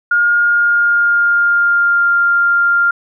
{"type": "tone with pitch glide", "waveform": "sine", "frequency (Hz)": [1421, 1396.6], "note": ["F6", "F6"], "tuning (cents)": [30, 0], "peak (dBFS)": -9, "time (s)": [0.11, 2.91], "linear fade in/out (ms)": 5, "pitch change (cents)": -30, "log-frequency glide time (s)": [0.36, 2.12], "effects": []}